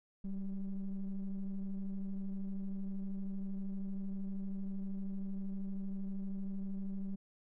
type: ring-modulated tone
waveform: triangle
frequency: 100.2 Hz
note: G2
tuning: 38 cents sharp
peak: -29 dBFS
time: 0.24-7.16 s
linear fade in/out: 10 ms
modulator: 93.8 Hz
effects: tanh soft clip ceiling -31 dBFS